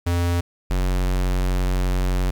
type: tone pair in turn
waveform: square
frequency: 86.8 / 45.85 Hz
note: F2 / F#1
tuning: -10 / -15 cents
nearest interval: major seventh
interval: 1105 cents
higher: first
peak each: -19 dBFS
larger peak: neither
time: 0.06-0.41 / 0.7-2.31 s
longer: second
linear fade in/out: 10 ms
effects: 9-bit